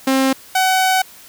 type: tone pair in turn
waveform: sawtooth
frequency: 266.1 / 752.6 Hz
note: C4 / F#5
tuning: +29 / +29 cents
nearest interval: octave + tritone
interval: 1800 cents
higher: second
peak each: -9 dBFS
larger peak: neither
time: 0.07-0.33 / 0.55-1.02 s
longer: second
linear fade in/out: 5 ms
effects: white hiss -42 dBFS RMS until 1.28 s